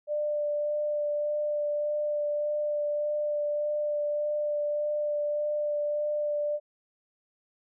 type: tone with vibrato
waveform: sine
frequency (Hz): 593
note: D5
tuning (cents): +17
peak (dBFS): -26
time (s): 0.07-6.6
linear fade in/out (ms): 50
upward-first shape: sine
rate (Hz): 1.7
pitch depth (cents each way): 11
effects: none